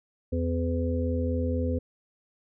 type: harmonic tone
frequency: 84.1 Hz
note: E2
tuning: 35 cents sharp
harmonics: 1 / 3 / 5 / 6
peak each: -27 / -30 / -37 / -32 dBFS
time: 0.32-1.79 s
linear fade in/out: 10 ms
effects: none